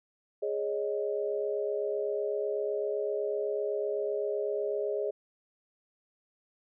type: chord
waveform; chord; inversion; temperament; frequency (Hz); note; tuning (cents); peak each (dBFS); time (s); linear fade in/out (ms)
sine; Ab suspended fourth; none; equal; 415.3 / 554.4 / 622.3; Ab4 / Db5 / Eb5; 0 / 0 / 0; -31 / -35 / -35; 0.42-5.11; 10
effects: none